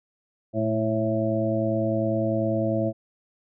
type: harmonic tone with a mistuned harmonic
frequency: 110 Hz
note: A2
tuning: in tune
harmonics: 1 / 2 / 3 / 5 / 6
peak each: -28 / -28 / -28 / -28 / -28 dBFS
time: 0.53-2.93 s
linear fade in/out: 50 ms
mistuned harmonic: 1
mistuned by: +42 cents
effects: none